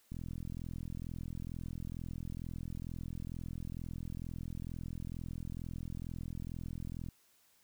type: click train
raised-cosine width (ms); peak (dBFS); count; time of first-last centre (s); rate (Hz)
5; -30; 295; 0.12-7.087; 42.2
effects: white hiss -69 dBFS RMS until 7.63 s